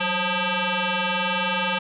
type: tone with frequency modulation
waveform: sine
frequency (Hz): 902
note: A5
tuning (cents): +43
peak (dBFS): -21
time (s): 0-1.79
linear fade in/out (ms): 10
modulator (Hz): 357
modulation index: 6.5
effects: none